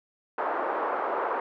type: band-pass noise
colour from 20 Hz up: white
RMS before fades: -29 dBFS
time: 0.38-1.4 s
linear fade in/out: 2 ms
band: 380 to 1200 Hz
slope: 24 dB/octave
effects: none